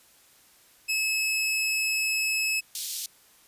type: tone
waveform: sawtooth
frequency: 2588 Hz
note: E7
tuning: 32 cents flat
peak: -21 dBFS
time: 0.88-2.61 s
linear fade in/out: 20 ms
type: high-pass noise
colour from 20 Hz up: pink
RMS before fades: -33 dBFS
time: 2.75-3.06 s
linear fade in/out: 2 ms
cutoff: 3800 Hz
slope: 24 dB/octave
effects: white hiss -58 dBFS RMS until 3.47 s + resampled to 32000 Hz